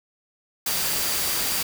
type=tone in noise; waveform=sine; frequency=4699 Hz; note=D8; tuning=in tune; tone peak=-34 dBFS; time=0.66-1.63 s; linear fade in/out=5 ms; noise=white; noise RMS=-25 dBFS; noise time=0.66-1.63 s; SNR=-12 dB; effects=none